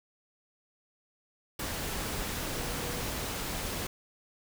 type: tone in noise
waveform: sine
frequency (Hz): 482.6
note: B4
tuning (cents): -40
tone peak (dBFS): -44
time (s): 2.55-3.02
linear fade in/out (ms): 5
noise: pink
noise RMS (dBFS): -35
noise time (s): 1.59-3.87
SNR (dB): -12
effects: none